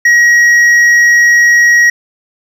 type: tone with hard clipping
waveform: sine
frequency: 1900 Hz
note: A#6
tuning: 33 cents sharp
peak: -5 dBFS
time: 0.05-1.9 s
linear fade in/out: 5 ms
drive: 4 dB
effects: none